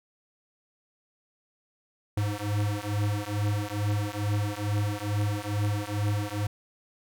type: beating tone pair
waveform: square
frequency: 102.5 / 104.8 Hz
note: G#2 / G#2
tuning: -22 / +16 cents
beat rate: 2.3 Hz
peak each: -30 dBFS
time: 2.17-6.47 s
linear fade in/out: 5 ms
effects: none